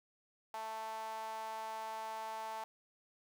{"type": "tone with high-pass filter", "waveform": "sawtooth", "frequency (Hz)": 220.7, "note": "A3", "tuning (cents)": 5, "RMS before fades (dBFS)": -43, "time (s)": [0.54, 2.64], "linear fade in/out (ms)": 0, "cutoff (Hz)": 820, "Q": 7.9, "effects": []}